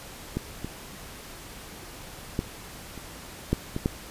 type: clicks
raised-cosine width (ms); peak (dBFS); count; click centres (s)
3; -14 / -19 / -12 / -27 / -9 / -16 / -10; 7; 0.37 / 0.646 / 2.391 / 2.977 / 3.53 / 3.764 / 3.859
effects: pink hiss -43 dBFS RMS until 4.1 s + resampled to 32000 Hz